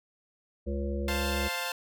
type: harmonic tone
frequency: 69.7 Hz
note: C#2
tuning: 10 cents sharp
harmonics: 1 / 3 / 5 / 7 / 8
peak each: -31 / -36 / -38 / -39 / -40 dBFS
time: 0.66-1.49 s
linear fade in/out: 20 ms
type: chord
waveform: 10% pulse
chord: F major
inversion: second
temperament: equal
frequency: 523.3 / 698.5 / 880 Hz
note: C5 / F5 / A5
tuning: 0 / 0 / 0 cents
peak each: -27 dBFS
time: 1.08-1.72 s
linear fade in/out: 2 ms
effects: none